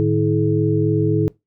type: tone cluster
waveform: sine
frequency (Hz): 108.9 / 152.7 / 322.4 / 425.6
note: A2 / D#3 / E4 / G#4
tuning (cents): -17 / -32 / -38 / +42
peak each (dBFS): -20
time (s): 0-1.28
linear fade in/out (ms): 0
effects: noise-tail reverb RT60 0.2 s tail -22 dB re dry